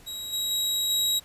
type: tone with level steps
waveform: sawtooth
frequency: 3836 Hz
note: A#7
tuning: 49 cents sharp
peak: -30 / -23 / -21 / -19 dBFS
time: 0.06-1.2 s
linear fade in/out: 20 ms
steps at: 0.32 / 0.5 / 0.89 s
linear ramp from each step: 20 ms
effects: pink hiss -53 dBFS RMS until 1.24 s + resampled to 32000 Hz